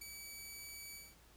10% pulse tone with ADSR envelope, 2286 Hz, D7, 47 cents flat, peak -34 dBFS, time 0.01-1.16 s, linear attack 9 ms, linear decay 4 ms, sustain -5 dB, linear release 220 ms, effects added 57 Hz sine -65 dBFS peak until 1.36 s + pink hiss -65 dBFS RMS until 1.36 s

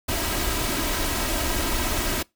pink noise with comb filter, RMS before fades -25 dBFS, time 0.08-2.23 s, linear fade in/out 10 ms, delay 3.1 ms, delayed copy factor +0.55, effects noise-tail reverb RT60 0.2 s tail -24 dB re dry

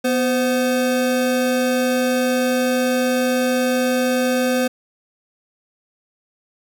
square tone pair together, 246.9 / 514.8 Hz, B3 / C5, 0 / -28 cents, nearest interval octave + minor second, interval 1272 cents, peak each -20 dBFS, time 0.04-4.68 s, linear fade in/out 10 ms, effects none

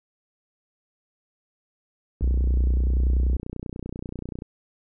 click train, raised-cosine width 3 ms, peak -20 dBFS, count 68, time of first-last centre 2.21-4.421 s, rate 30.3 Hz
sine tone, 62.7 Hz, B1, 27 cents sharp, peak -18 dBFS, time 2.22-3.37 s, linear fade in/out 5 ms
effects none

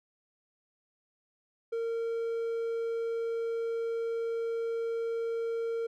triangle tone, 459.5 Hz, A#4, 25 cents flat, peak -28 dBFS, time 1.72-5.87 s, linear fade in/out 10 ms, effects none

